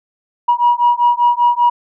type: beating tone pair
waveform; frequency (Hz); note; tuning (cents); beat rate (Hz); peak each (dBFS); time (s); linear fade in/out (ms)
sine; 959 / 964.1; A#5 / B5; +49 / -42; 5.1; -12; 0.48-1.7; 10
effects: tanh soft clip ceiling -4 dBFS